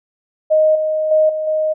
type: tone with level steps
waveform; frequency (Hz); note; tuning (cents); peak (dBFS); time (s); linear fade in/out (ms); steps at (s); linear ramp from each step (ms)
sine; 622.3; D#5; 0; -9 / -15 / -9 / -18 / -14; 0.5-1.74; 20; 0.75 / 1.11 / 1.29 / 1.47; 5
effects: none